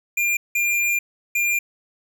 square tone bursts at uneven times, 2399 Hz, D7, 36 cents sharp, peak -19 dBFS, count 3, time 0.17-0.37 / 0.55-0.99 / 1.35-1.59 s, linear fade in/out 5 ms, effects none

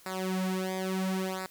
sawtooth tone with flanger, 187.7 Hz, F#3, 25 cents sharp, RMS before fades -32 dBFS, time 0.06-1.46 s, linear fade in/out 0 ms, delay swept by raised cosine 0.32 to 4.62 ms, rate 0.73 Hz, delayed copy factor -0.95, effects white hiss -57 dBFS RMS until 1.5 s

